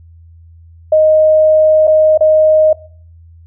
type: tone with dropouts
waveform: sine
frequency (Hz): 622.3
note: D#5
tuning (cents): 0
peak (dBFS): -5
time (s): 0.92-2.73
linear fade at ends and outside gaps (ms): 5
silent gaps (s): 1.872-1.876 / 2.176-2.207
effects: noise-tail reverb RT60 0.5 s tail -21 dB re dry + added 83 Hz sine -37 dBFS peak until 3.46 s